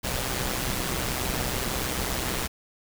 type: noise with amplitude modulation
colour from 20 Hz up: pink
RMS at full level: -26 dBFS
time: 0.03-2.48 s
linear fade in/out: 20 ms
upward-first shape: sine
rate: 127 Hz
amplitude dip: 60%
effects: none